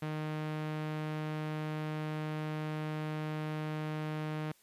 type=tone with low-pass filter; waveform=sawtooth; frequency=154.1 Hz; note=D#3; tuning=16 cents flat; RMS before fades=-37 dBFS; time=0.02-4.52 s; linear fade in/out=5 ms; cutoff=2900 Hz; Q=0.87; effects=white hiss -66 dBFS RMS until 4.62 s + resampled to 32000 Hz